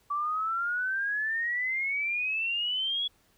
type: exponential sweep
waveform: sine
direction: up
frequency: 1148 to 3392 Hz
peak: -27 dBFS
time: 0.1-3.08 s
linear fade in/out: 10 ms
effects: pink hiss -66 dBFS RMS until 3.37 s